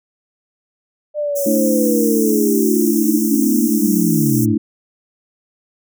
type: linear sweep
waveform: sine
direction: down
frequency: 602 to 100.3 Hz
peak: -17 dBFS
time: 1.14-4.56 s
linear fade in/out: 50 ms
type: high-pass noise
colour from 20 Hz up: white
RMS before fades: -25 dBFS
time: 1.35-4.46 s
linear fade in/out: 20 ms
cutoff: 5500 Hz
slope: 96 dB/octave
type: chord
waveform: sine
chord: A suspended fourth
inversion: none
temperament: just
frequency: 220 / 293.3 / 330 Hz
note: A3 / D4 / E4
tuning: 0 / -2 / +2 cents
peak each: -17 / -18 / -20 dBFS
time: 1.46-4.58 s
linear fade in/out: 5 ms
effects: none